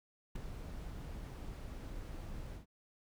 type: noise with ADSR envelope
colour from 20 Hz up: brown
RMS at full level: -36 dBFS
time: 0.35-2.66 s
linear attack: 10 ms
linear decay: 4 ms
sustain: -9 dB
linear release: 120 ms
effects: none